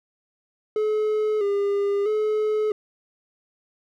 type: tone with vibrato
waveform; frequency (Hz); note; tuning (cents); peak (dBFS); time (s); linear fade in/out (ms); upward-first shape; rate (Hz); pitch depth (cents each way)
triangle; 415.3; G#4; 0; -18; 0.76-2.72; 2; square; 0.77; 53
effects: none